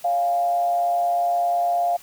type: tone with frequency modulation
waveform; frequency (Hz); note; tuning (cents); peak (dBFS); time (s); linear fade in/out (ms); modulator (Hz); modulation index
sine; 698.5; F5; 0; -18; 0.04-1.97; 10; 131; 0.37
effects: white hiss -47 dBFS RMS until 2.02 s